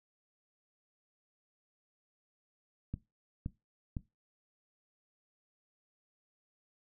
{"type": "clicks", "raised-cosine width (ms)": 5, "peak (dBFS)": -24, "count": 3, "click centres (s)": [2.94, 3.461, 3.968], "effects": ["noise-tail reverb RT60 0.2 s tail -17 dB re dry"]}